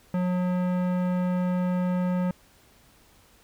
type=tone with tanh clipping; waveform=sine; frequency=180.7 Hz; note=F#3; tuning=41 cents flat; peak=-25 dBFS; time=0.14-2.31 s; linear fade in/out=2 ms; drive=17 dB; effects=pink hiss -58 dBFS RMS until 3.43 s